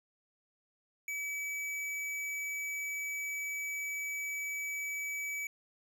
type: tone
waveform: square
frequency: 2289 Hz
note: D7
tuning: 45 cents flat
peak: -36 dBFS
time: 1.08-5.47 s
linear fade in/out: 2 ms
effects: none